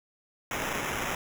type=noise with sample-and-hold; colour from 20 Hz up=white; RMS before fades=-32 dBFS; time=0.51-1.15 s; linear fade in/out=2 ms; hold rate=4410 Hz; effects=none